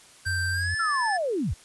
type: tone with pitch glide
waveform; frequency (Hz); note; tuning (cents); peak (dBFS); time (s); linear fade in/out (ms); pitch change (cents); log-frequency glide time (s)
square; 1568 to 1739.8; G6 to A6; 0 to -20; -27; 0.25-1.18; 20; +180; 0.52-0.74
type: tone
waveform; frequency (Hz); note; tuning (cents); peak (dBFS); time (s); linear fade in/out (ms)
sine; 89.4; F2; +41; -28; 0.26-0.75; 10
type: linear sweep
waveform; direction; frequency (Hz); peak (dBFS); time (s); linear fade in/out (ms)
sine; down; 1396.9 to 45.38; -24; 0.79-1.54; 10
effects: white hiss -52 dBFS RMS until 1.64 s + resampled to 24000 Hz